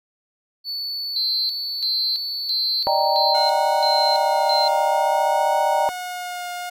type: tone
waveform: triangle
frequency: 4466 Hz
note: C#8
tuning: 12 cents sharp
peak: -24 dBFS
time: 0.64-3.35 s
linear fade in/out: 50 ms
type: tone with tremolo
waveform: sine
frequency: 4120 Hz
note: C8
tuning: 28 cents flat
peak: -20 dBFS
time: 1.16-4.68 s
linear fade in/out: 2 ms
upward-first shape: square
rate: 1.5 Hz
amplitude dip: 80%
type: chord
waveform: sine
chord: Eb major seventh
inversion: third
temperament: equal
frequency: 587.3 / 622.3 / 784 / 932.3 Hz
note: D5 / Eb5 / G5 / Bb5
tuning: 0 / 0 / 0 / 0 cents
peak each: -24 / -24 / -21 / -21 dBFS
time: 2.87-5.89 s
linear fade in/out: 0 ms
type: tone with vibrato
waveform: sawtooth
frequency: 723 Hz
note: F#5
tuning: 40 cents flat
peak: -24 dBFS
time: 3.34-6.7 s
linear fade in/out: 10 ms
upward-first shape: triangle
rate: 0.55 Hz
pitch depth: 30 cents each way
effects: none